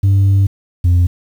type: tone pair in turn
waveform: sine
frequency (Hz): 98 / 88.09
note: G2 / F2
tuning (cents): 0 / +15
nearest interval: major second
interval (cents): 185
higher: first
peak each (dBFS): -5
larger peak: neither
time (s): 0.03-0.47 / 0.84-1.07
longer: first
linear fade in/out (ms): 10
effects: tanh soft clip ceiling -7 dBFS + 7-bit